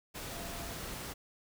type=tone in noise; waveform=sine; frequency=684 Hz; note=F5; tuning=36 cents flat; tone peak=-49 dBFS; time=0.3-0.73 s; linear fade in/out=20 ms; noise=pink; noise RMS=-42 dBFS; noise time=0.14-1.14 s; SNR=-10 dB; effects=none